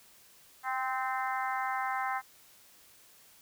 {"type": "harmonic tone with a mistuned harmonic", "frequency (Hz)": 259.4, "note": "C4", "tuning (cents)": -15, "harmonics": [3, 4, 5, 6, 7, 8], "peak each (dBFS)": [-34, -36, -38, -40, -41, -42], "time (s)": [0.63, 2.22], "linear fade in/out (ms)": 50, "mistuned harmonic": 3, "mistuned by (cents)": 17, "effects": ["white hiss -59 dBFS RMS until 3.41 s"]}